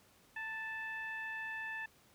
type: tone with frequency modulation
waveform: sine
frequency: 1760 Hz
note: A6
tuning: in tune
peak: -39 dBFS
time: 0.36-1.86 s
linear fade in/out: 5 ms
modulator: 867 Hz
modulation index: 0.71
effects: pink hiss -66 dBFS RMS until 2.14 s + high-pass 60 Hz 12 dB/octave